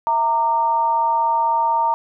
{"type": "tone with amplitude modulation", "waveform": "sine", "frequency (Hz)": 922, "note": "A#5", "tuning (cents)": -19, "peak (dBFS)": -12, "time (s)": [0.07, 1.94], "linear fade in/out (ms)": 0, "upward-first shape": "sine", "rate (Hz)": 264, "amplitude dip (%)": 65, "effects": []}